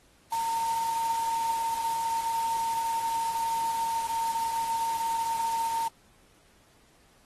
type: tone in noise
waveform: sine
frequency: 912 Hz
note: A#5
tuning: 38 cents flat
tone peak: -26 dBFS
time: 0.32-5.88 s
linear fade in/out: 5 ms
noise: white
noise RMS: -40 dBFS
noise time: 0.32-5.88 s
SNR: +11 dB
effects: pink hiss -62 dBFS RMS until 7.25 s + AAC 32 kbps